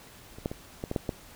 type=clicks; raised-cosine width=2 ms; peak=-30 / -15 / -22 / -19 / -17 / -13 / -15 dBFS; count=7; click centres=0.385 / 0.459 / 0.515 / 0.839 / 0.914 / 0.962 / 1.092 s; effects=pink hiss -51 dBFS RMS until 1.35 s